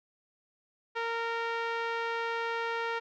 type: tone with low-pass filter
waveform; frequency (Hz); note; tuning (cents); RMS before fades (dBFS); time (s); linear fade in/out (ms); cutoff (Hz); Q
5% pulse; 461.5; A#4; -17; -33; 0.95-3; 20; 1600; 0.76
effects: none